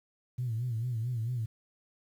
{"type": "tone with vibrato", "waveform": "sine", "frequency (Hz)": 118.1, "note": "A#2", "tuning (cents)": 23, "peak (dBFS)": -29, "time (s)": [0.38, 1.46], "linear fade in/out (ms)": 10, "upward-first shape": "sine", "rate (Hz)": 4.5, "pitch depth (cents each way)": 120, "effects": ["tanh soft clip ceiling -25 dBFS", "10-bit"]}